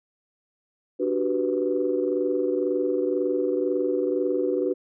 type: chord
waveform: sine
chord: G major seventh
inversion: second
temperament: equal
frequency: 293.7 / 370 / 392 / 493.9 Hz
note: D4 / F#4 / G4 / B4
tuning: 0 / 0 / 0 / 0 cents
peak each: -28 / -25 / -30 / -26 dBFS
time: 0.99-4.74 s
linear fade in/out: 20 ms
effects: tanh soft clip ceiling -11 dBFS